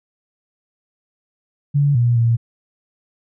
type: tone with pitch steps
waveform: sine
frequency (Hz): 143.2 / 119.9 / 116.4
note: D3 / A#2 / A#2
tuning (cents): -43 / +49 / -2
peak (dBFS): -12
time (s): 1.74-2.37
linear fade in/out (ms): 20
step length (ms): 210
effects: none